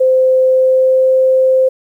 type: tone with pitch glide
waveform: sine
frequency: 518 to 521.3 Hz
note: C5 to C5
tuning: -17 to -6 cents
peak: -7 dBFS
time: 0-1.69 s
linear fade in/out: 10 ms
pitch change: +11 cents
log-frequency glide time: 0.46-1.12 s
effects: 8-bit